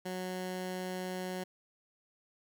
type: tone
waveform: 15% pulse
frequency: 184 Hz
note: F#3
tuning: 9 cents flat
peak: -30 dBFS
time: 0.05-1.44 s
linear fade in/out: 10 ms
effects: none